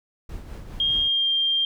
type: noise with tremolo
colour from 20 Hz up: brown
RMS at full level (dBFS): -35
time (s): 0.29-1.08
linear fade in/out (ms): 5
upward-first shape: sine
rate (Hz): 4.9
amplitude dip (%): 45
type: tone with pitch glide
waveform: sine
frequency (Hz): 3227 to 3190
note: G7 to G7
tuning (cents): +50 to +30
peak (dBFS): -19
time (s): 0.8-1.65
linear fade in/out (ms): 2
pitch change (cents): -20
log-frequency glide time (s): 1.01-1.3
effects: none